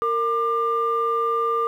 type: tone pair together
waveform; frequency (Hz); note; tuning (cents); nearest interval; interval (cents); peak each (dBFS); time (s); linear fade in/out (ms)
sine; 459.8 / 1194; A#4 / D6; -24 / +28; octave + perfect fourth; 1652; -23 / -20; 0.02-1.67; 0
effects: tanh soft clip ceiling -13 dBFS + 9-bit

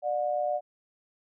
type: tone pair together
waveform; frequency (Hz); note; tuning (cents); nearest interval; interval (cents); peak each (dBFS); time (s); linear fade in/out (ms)
sine; 594.7 / 723; D5 / F#5; +22 / -40; minor third; 338; -28 / -29; 0.02-0.61; 50
effects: none

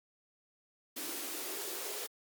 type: noise with high-pass filter sweep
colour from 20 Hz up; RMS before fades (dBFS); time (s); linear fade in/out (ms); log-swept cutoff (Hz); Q
white; -40; 0.96-2.07; 10; 290 to 450; 5.2
effects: Opus 48 kbps

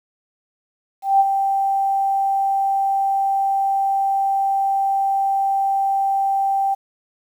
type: tone with ADSR envelope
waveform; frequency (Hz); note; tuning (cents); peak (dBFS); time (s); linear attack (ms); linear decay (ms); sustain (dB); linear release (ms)
sine; 784; G5; 0; -9; 1.02-6.75; 180; 34; -7; 16
effects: 8-bit

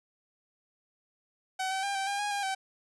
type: tone with pitch steps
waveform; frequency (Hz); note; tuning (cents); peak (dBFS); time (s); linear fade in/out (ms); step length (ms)
sawtooth; 756 / 767 / 799 / 777 / 804 / 824 / 807 / 769; F#5 / G5 / G5 / G5 / G5 / G#5 / G#5 / G5; +37 / -38 / +33 / -16 / +44 / -14 / -50 / -33; -26; 1.59-2.55; 10; 120
effects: resampled to 24000 Hz

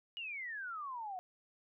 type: exponential sweep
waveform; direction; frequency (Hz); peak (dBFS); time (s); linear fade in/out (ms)
sine; down; 2920 to 712; -40; 0.17-1.19; 0
effects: none

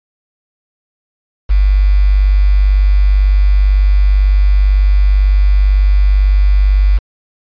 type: tone with quantisation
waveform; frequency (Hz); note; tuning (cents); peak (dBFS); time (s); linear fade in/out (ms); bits
sine; 49; G1; 0; -6; 1.49-6.99; 20; 5
effects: resampled to 11025 Hz

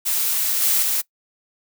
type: noise with level steps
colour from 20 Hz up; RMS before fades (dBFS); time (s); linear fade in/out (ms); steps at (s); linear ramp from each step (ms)
blue; -21 / -18 / -21; 0.05-1.02; 20; 0.62 / 0.82; 5
effects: noise-tail reverb RT60 0.1 s tail -21 dB re dry

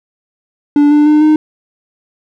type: tone with pitch steps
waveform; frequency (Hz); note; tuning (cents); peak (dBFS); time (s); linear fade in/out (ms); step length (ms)
triangle; 291.2 / 296.5 / 301.8 / 307.3; D4 / D4 / D4 / D#4; -15 / +17 / +47 / -21; -3; 0.76-1.36; 2; 150
effects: none

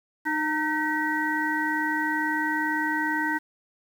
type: harmonic tone with a mistuned harmonic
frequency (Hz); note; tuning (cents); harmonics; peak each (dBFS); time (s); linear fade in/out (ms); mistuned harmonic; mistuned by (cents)
306.3; D#4; -27; 1 / 3 / 5 / 6; -29 / -29 / -29 / -29; 0.25-3.39; 20; 6; +70
effects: 8-bit

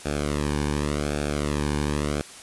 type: tone with flanger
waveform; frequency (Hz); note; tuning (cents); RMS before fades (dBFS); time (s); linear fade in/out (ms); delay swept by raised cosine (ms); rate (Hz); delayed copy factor
sawtooth; 73.42; D2; 0; -26; 0.05-2.22; 10; 0.99 to 1.53; 0.88; -0.9
effects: white hiss -43 dBFS RMS until 2.42 s + resampled to 24000 Hz

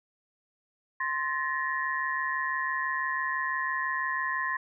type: tone cluster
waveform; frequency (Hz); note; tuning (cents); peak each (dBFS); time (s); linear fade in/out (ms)
sine; 1047 / 1731 / 1877; C6 / A6 / A#6; +1 / -29 / +11; -31 / -33 / -32; 1-4.57; 5
effects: none

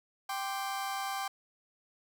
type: chord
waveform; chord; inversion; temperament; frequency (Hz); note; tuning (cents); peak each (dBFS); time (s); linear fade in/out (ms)
35% pulse; G suspended fourth; none; just; 784 / 1045.3 / 1176; G5 / C6 / D6; 0 / -2 / +2; -34 / -40 / -38; 0.29-1.28; 5
effects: none

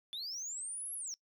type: linear two-way sweep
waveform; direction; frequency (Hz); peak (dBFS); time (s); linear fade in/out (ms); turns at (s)
sine; up then down; 3424 to 11360 to 5310; -36; 0.13-1.14; 0; 0.94
effects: noise-tail reverb RT60 0.1 s tail -26 dB re dry + tanh soft clip ceiling -38 dBFS

